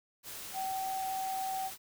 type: tone in noise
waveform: sine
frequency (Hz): 765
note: G5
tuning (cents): -42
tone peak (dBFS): -33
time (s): 0.53-1.71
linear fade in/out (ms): 50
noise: white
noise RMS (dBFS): -44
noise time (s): 0.23-1.78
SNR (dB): +8
effects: none